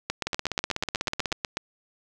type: two click trains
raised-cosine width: 0.2 ms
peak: -9 / -10 dBFS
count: 13 / 18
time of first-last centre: 0.1-1.571 / 0.27-1.319 s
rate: 8.16 / 16.2 Hz
effects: none